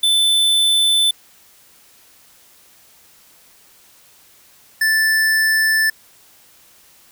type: tone pair in turn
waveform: square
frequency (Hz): 3520 / 1760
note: A7 / A6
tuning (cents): 0 / 0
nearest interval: octave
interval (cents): 1200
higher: first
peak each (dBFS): -13 / -14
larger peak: first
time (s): 0.03-1.11 / 4.81-5.9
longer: second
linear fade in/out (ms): 5
effects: white hiss -50 dBFS RMS until 7.11 s